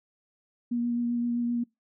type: tone with vibrato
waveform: sine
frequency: 238.6 Hz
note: A#3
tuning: 41 cents sharp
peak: -25 dBFS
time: 0.71-1.64 s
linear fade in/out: 10 ms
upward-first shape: triangle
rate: 7.7 Hz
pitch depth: 17 cents each way
effects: noise-tail reverb RT60 0.2 s tail -24 dB re dry